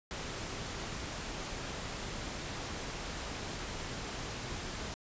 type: noise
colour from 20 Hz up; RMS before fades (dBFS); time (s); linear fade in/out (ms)
pink; -40; 0.11-4.94; 0
effects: resampled to 16000 Hz